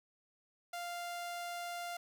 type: tone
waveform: sawtooth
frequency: 697 Hz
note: F5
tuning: 4 cents flat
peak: -36 dBFS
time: 0.73-1.97 s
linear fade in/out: 5 ms
effects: none